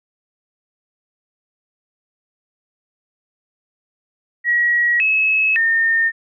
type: tone with pitch steps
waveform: sine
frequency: 1911 / 2582 / 1822 Hz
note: A#6 / E7 / A#6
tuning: +43 / -37 / -40 cents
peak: -13 dBFS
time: 4.44-6.12 s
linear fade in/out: 50 ms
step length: 560 ms
effects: none